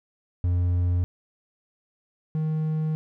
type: tone pair in turn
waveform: triangle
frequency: 88.5 / 156.37 Hz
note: F2 / D#3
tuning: +23 / +9 cents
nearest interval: minor seventh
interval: 986 cents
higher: second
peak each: -18 / -21 dBFS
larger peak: first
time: 0.44-1.04 / 2.35-2.95 s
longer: neither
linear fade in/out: 0 ms
effects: none